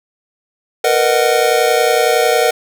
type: chord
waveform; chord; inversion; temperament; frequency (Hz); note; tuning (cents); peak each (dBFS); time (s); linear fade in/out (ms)
square; B major seventh; third; just; 463 / 493.9 / 617.4 / 740.8; A#4 / B4 / D#5 / F#5; -12 / 0 / -14 / +2; -16 / -18 / -18 / -17; 0.84-2.51; 5
effects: none